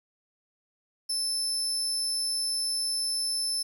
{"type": "tone", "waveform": "30% pulse", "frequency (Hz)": 5274, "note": "E8", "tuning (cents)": 0, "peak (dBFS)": -23, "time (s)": [1.09, 3.63], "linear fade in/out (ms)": 10, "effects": ["10-bit"]}